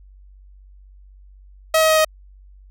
sawtooth tone with pitch steps, 638 / 634.3 / 630.7 / 627 Hz, D#5 / D#5 / D#5 / D#5, +43 / +33 / +23 / +13 cents, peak -9 dBFS, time 1.74-2.048 s, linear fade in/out 5 ms, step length 77 ms, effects added 48 Hz sine -43 dBFS peak until 2.7 s

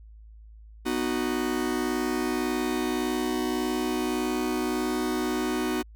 45% pulse chord, B major, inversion none, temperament just, 246.9 / 308.7 / 370.4 Hz, B3 / D#4 / F#4, 0 / -14 / +2 cents, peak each -30 dBFS, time 0.85-5.83 s, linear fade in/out 20 ms, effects added 54 Hz sine -45 dBFS peak until 5.95 s

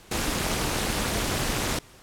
pink noise with amplitude modulation, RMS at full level -23 dBFS, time 0.11-1.79 s, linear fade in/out 5 ms, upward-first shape sine, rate 262 Hz, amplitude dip 85%, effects pink hiss -51 dBFS RMS until 2.02 s + low-pass 12000 Hz 12 dB/octave

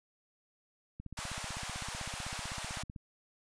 click train, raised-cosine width 5 ms, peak -31 dBFS, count 32, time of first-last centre 1-2.962 s, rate 15.8 Hz
pink high-pass noise, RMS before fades -41 dBFS, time 1.17-2.83 s, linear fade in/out 5 ms, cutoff 670 Hz, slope 24 dB/octave
effects resampled to 22050 Hz

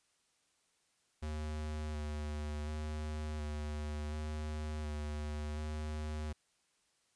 square tone with vibrato, 75.7 Hz, D#2, 47 cents flat, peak -38 dBFS, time 1.22-6.33 s, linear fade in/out 10 ms, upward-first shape square, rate 0.69 Hz, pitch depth 18 cents each way, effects white hiss -75 dBFS RMS until 7.15 s + resampled to 22050 Hz

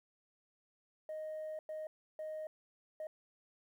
sine tone bursts at uneven times, 622.3 Hz, D#5, in tune, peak -38 dBFS, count 4, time 1.09-1.59 / 1.69-1.87 / 2.19-2.47 / 3-3.07 s, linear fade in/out 2 ms, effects tanh soft clip ceiling -38 dBFS + 12-bit

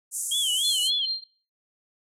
pink band-pass noise, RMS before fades -31 dBFS, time 0.11-0.91 s, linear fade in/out 50 ms, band 6900 to 11000 Hz, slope 48 dB/octave
sine tone with vibrato, 3176 Hz, G7, 22 cents sharp, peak -23 dBFS, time 0.31-1.06 s, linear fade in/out 10 ms, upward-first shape sine, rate 3.5 Hz, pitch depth 140 cents each way
sine tone with tremolo, 4186 Hz, C8, in tune, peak -23 dBFS, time 0.64-1.24 s, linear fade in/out 5 ms, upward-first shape triangle, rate 4.8 Hz, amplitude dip 95%
effects noise-tail reverb RT60 0.4 s tail -20 dB re dry

